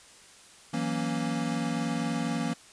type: chord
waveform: square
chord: F# dominant seventh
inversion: third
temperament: equal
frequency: 164.81 / 185 / 233.1 / 277.2 Hz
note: E3 / F#3 / A#3 / C#4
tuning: 0 / 0 / 0 / 0 cents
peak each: -34 / -38 / -32 / -35 dBFS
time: 0.73-2.54 s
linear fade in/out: 10 ms
effects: white hiss -53 dBFS RMS until 2.72 s + resampled to 22050 Hz